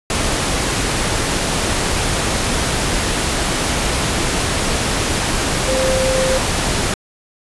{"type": "tone in noise", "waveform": "sine", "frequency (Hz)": 523.3, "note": "C5", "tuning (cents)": 0, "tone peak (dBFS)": -16, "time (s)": [5.68, 6.38], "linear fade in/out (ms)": 2, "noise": "pink", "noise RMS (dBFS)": -18, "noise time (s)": [0.1, 6.94], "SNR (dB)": -1, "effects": ["resampled to 24000 Hz"]}